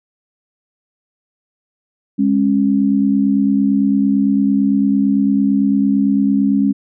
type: tone pair together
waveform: sine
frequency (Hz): 204.9 / 273.8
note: G#3 / C#4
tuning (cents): -23 / -21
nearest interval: perfect fourth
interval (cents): 502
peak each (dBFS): -14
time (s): 2.18-6.73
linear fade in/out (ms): 20
effects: none